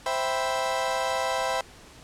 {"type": "chord", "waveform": "35% pulse", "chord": "C major seventh", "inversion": "none", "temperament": "equal", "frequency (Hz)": [523.3, 659.3, 784, 987.8], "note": ["C5", "E5", "G5", "B5"], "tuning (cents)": [0, 0, 0, 0], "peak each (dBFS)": -29, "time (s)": [0.06, 1.61], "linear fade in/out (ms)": 2, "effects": ["pink hiss -49 dBFS RMS until 2.03 s", "low-pass 9000 Hz 12 dB/octave"]}